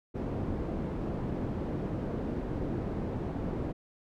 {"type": "low-pass noise", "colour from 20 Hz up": "white", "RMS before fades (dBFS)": -34, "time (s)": [0.14, 3.73], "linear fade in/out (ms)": 20, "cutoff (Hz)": 320, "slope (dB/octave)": 12, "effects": []}